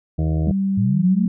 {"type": "harmonic tone", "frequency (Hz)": 78.9, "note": "D#2", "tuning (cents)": 25, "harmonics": [1, 2, 4, 5, 6, 7, 8, 9], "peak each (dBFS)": [-20, -20, -29, -39, -37, -40, -36, -41], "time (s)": [0.18, 0.52], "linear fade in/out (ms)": 10}
{"type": "tone with pitch glide", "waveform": "sine", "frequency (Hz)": [194.5, 184.97], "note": ["G3", "F#3"], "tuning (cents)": [-13, 0], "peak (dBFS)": -17, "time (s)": [0.47, 1.28], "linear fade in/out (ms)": 2, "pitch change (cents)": -87, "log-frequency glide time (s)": [0.92, 1.06]}
{"type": "linear sweep", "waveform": "sine", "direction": "up", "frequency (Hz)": [99.4, 233.1], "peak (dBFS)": -18, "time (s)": [0.77, 1.27], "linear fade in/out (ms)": 10}
{"effects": []}